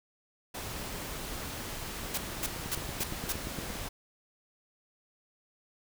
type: noise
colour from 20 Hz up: pink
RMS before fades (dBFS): -39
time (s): 0.54-3.89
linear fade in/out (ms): 10
type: noise bursts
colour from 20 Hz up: white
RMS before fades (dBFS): -32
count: 5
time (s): 2.14-3.325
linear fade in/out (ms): 5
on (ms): 37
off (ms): 250
type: click train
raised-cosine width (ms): 3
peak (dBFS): -25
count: 10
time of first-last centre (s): 2.66-3.703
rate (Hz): 8.63
effects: none